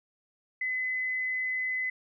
sine tone, 2023 Hz, B6, 41 cents sharp, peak -28 dBFS, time 0.61-1.9 s, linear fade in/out 5 ms, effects none

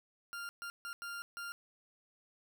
40% pulse tone bursts at uneven times, 1396.9 Hz, F6, in tune, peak -40 dBFS, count 5, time 0.33-0.49 / 0.62-0.7 / 0.85-0.93 / 1.02-1.22 / 1.37-1.52 s, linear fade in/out 0 ms, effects none

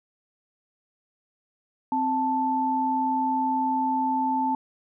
sine tone pair together, 261.6 / 879.9 Hz, C4 / A5, 0 / 0 cents, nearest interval octave + major sixth, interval 2100 cents, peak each -27 / -23 dBFS, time 1.92-4.55 s, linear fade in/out 2 ms, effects none

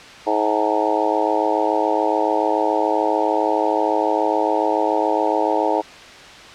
harmonic tone with a mistuned harmonic, 106.9 Hz, A2, 49 cents flat, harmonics 3 / 4 / 5 / 6 / 7 / 8 / 9, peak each -24 / -24 / -24 / -24 / -24 / -24 / -24 dBFS, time 0.26-5.82 s, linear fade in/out 20 ms, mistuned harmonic 9, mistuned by -73 cents, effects white hiss -39 dBFS RMS until 6.54 s + low-pass 4000 Hz 12 dB/octave

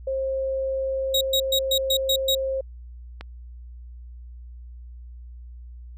sine tone, 533 Hz, C5, 32 cents sharp, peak -23 dBFS, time 0.07-2.61 s, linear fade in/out 5 ms
40% pulse tone bursts, 3800 Hz, A#7, 33 cents sharp, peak -18 dBFS, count 7, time 1.14-2.35 s, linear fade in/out 5 ms, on 70 ms, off 120 ms
click, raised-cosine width 0.3 ms, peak -20 dBFS, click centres 3.21 s
effects added 60 Hz sine -38 dBFS peak until 5.97 s

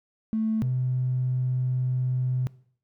triangle tone pair in turn, 220 / 127.41 Hz, A3 / C3, 0 / -46 cents, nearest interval major sixth, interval 946 cents, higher first, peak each -19 dBFS, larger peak neither, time 0.33-0.62 / 0.62-2.47 s, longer second, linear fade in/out 0 ms, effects noise-tail reverb RT60 0.6 s tail -24 dB re dry + tanh soft clip ceiling -21 dBFS

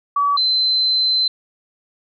sine tone pair in turn, 1142 / 4070 Hz, D6 / C8, -49 / -49 cents, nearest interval octave + minor seventh, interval 2200 cents, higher second, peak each -14 dBFS, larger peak neither, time 0.16-0.37 / 0.37-1.28 s, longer second, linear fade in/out 5 ms, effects none

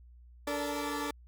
20% pulse tone cluster, 290.1 / 441.3 / 468.4 / 581 Hz, D4 / A4 / A#4 / D5, -21 / +5 / +8 / -19 cents, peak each -30 / -35 / -37 / -34 dBFS, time 0.47-1.11 s, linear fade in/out 5 ms, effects added 60 Hz sine -52 dBFS peak until 1.27 s

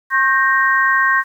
sine chord, G diminished, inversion second, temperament equal with one note detuned, 1081.5 / 1568 / 1864.7 Hz, Db6 / G6 / Bb6, -43 / 0 / 0 cents, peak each -16 dBFS, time 0.1-1.24 s, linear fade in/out 50 ms, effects 8-bit

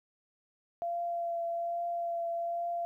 sine tone with vibrato, 684 Hz, F5, 36 cents flat, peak -31 dBFS, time 0.82-2.85 s, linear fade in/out 0 ms, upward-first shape triangle, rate 1.2 Hz, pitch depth 17 cents each way, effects 12-bit

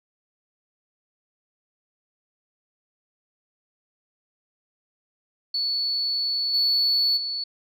sine tone with level steps, 4435 Hz, C#8, in tune, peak -22 / -17 / -26 dBFS, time 5.54-7.44 s, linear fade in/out 5 ms, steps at 6.53 / 7.16 s, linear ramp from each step 20 ms, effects tanh soft clip ceiling -15 dBFS

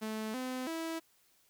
sawtooth tone with pitch steps, 217.9 / 255.7 / 326.6 Hz, A3 / C4 / E4, -17 / -40 / -16 cents, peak -32 dBFS, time 0.01-1 s, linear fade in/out 20 ms, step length 330 ms, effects white hiss -69 dBFS RMS until 1.49 s

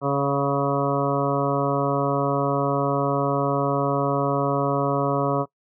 harmonic tone, 140 Hz, C#3, 18 cents sharp, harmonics 1 / 2 / 3 / 4 / 5 / 7 / 8 / 9, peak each -26 / -27 / -27 / -26 / -29 / -31 / -29 / -32 dBFS, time 0.01-5.46 s, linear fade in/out 50 ms, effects noise-tail reverb RT60 0.1 s tail -21 dB re dry

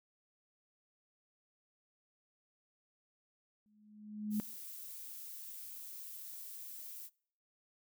sine tone with exponential growth, 211.1 Hz, G#3, 29 cents sharp, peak -30 dBFS, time 3.66-4.4 s, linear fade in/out 0 ms, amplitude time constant 160 ms
violet noise, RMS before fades -48 dBFS, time 4.3-7.1 s, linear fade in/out 50 ms
effects noise-tail reverb RT60 0.6 s tail -26 dB re dry

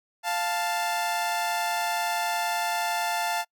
sawtooth tone pair together, 698.5 / 880.8 Hz, F5 / A5, 0 / +2 cents, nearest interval major third, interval 402 cents, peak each -25 / -24 dBFS, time 0.23-3.45 s, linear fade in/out 50 ms, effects noise-tail reverb RT60 0.1 s tail -26 dB re dry

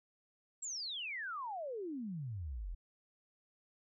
sine exponential sweep, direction down, 7770 to 38.14 Hz, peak -39 dBFS, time 0.62-2.75 s, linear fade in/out 10 ms, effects none

